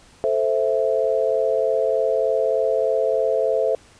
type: chord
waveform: sine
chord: A minor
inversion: none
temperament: equal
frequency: 440 / 523.3 / 659.3 Hz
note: A4 / C5 / E5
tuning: 0 / 0 / 0 cents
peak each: -22 / -21 / -22 dBFS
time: 0.24-3.75 s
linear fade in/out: 0 ms
effects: pink hiss -51 dBFS RMS until 3.99 s + resampled to 22050 Hz